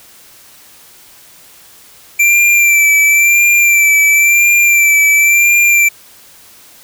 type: tone with vibrato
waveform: square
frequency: 2349 Hz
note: D7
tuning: in tune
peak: -7 dBFS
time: 2.19-5.89 s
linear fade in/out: 10 ms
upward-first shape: sine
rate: 0.96 Hz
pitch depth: 32 cents each way
effects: white hiss -41 dBFS RMS until 6.83 s